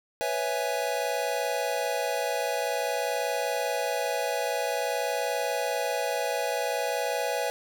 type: chord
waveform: square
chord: C# minor seventh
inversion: third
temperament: equal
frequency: 493.9 / 554.4 / 659.3 / 830.6 Hz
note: B4 / C#5 / E5 / G#5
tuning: 0 / 0 / 0 / 0 cents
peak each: -33 dBFS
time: 0.21-7.5 s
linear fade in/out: 0 ms
effects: none